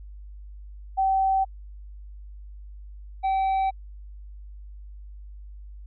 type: tone pair in turn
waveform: sine / triangle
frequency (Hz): 770 / 770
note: G5 / G5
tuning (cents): -31 / -31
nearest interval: unison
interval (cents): 0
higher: neither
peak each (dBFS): -19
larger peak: neither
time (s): 0.97-1.45 / 3.23-3.71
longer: neither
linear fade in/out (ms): 20
effects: added 50 Hz sine -39 dBFS peak until 5.86 s + resampled to 11025 Hz